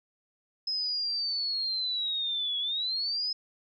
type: linear two-way sweep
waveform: sine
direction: down then up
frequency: 5130 to 3340 to 5130 Hz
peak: -28 dBFS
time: 0.67-3.33 s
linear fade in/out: 5 ms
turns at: 2.59 s
effects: none